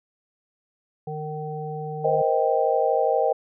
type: harmonic tone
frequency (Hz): 153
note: D#3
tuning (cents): -29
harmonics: 1 / 3 / 5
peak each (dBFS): -32 / -33 / -34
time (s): 1.07-2.22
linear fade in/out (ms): 5
type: chord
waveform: sine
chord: C minor seventh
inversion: third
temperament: just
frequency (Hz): 470.9 / 523.3 / 627.9 / 784.9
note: Bb4 / C5 / Eb5 / G5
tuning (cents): +18 / 0 / +16 / +2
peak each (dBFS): -24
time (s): 2.04-3.33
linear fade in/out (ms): 10
effects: none